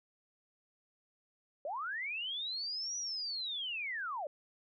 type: linear two-way sweep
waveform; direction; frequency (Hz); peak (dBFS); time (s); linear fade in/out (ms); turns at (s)
sine; up then down; 538 to 5900 to 538; -36; 1.65-4.27; 2; 2.97
effects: none